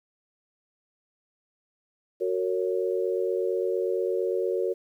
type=chord; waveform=sine; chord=F# major; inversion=none; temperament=equal with one note detuned; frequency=370 / 458.7 / 554.4 Hz; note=F#4 / A#4 / C#5; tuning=0 / -28 / 0 cents; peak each=-27 / -28 / -31 dBFS; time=2.2-4.74 s; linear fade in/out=20 ms; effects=10-bit